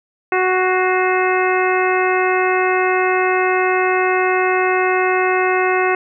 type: harmonic tone with a mistuned harmonic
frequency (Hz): 370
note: F#4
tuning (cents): 0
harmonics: 1 / 2 / 3 / 4 / 5 / 6 / 7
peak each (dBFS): -17 / -20 / -22 / -23 / -24 / -25 / -25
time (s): 0.32-5.95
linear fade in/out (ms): 2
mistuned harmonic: 6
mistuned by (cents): -81
effects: none